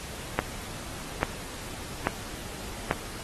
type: click train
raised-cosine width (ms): 0.5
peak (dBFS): -8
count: 4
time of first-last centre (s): 0.39-2.911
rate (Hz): 1.19
effects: pink hiss -40 dBFS RMS until 3.23 s + AAC 32 kbps